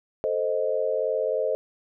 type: chord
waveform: sine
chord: A diminished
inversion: none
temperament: equal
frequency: 440 / 523.3 / 622.3 Hz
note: A4 / C5 / Eb5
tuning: 0 / 0 / 0 cents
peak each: -28 / -26 / -27 dBFS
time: 0.24-1.55 s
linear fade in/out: 0 ms
effects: none